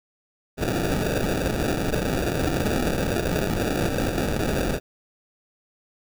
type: noise with sample-and-hold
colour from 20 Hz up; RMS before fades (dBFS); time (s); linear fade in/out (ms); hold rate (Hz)
blue; -24; 0.57-4.8; 50; 1050
effects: none